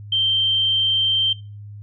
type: tone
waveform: sine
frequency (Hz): 3136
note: G7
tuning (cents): 0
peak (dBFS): -16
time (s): 0.12-1.33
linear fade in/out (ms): 5
effects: noise-tail reverb RT60 0.3 s tail -18 dB re dry + added 103 Hz sine -34 dBFS peak until 1.82 s

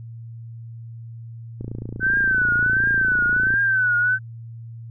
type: click train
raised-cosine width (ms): 3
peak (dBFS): -19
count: 56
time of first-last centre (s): 1.61-3.54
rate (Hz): 28.5
type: tone with vibrato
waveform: sine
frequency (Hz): 1519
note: F#6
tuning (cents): +45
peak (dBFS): -16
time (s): 2-4.19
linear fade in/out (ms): 50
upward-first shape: triangle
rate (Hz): 1.4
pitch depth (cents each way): 110
effects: added 115 Hz sine -34 dBFS peak until 4.9 s

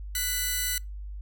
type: tone pair together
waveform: 5% pulse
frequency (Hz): 1480 / 1995.2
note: F#6 / B6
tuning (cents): 0 / +17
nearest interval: perfect fourth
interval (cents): 517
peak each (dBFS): -20 / -18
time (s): 0.15-0.78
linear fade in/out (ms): 2
effects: noise-tail reverb RT60 0.2 s tail -25 dB re dry + added 50 Hz sine -35 dBFS peak until 1.21 s

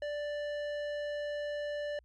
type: tone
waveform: square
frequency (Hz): 587.3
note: D5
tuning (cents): 0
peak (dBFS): -35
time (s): 0.02-1.99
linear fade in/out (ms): 2
effects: added 60 Hz sine -62 dBFS peak until 2.04 s + low-pass 3000 Hz 12 dB/octave

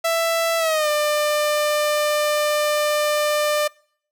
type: tone with pitch glide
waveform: sawtooth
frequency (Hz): 663 to 597.5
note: E5 to D5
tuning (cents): +10 to +30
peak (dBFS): -14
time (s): 0.04-3.68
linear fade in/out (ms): 10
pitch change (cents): -180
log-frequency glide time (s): 0.58-0.89
effects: noise-tail reverb RT60 0.6 s tail -25 dB re dry

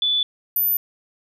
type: tone pair in turn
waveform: sine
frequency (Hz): 3472 / 13888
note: A7 / A9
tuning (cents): -24 / -24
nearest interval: 2 octaves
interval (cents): 2400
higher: second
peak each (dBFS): -17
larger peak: neither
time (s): 0.02-0.23 / 0.56-0.77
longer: neither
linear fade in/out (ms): 2
effects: none

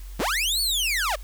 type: linear two-way sweep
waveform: sawtooth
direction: up then down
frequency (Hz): 91 to 4539 to 521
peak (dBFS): -19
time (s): 0.19-1.16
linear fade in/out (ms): 10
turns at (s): 0.61
effects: added 46 Hz sine -35 dBFS peak until 1.23 s + white hiss -51 dBFS RMS until 1.23 s

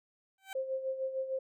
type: tone with exponential growth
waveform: 15% pulse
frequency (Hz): 773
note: G5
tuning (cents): -24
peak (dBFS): -31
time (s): 0.38-0.53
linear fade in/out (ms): 2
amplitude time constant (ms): 31
type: tone with tremolo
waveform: sine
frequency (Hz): 528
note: C5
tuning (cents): +16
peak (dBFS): -30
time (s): 0.55-1.39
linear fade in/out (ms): 5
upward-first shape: sine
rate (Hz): 6.6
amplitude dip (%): 65
effects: none

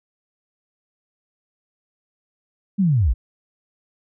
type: linear sweep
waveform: sine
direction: down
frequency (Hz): 207.7 to 43.65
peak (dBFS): -14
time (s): 2.78-3.14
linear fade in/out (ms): 20
effects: none

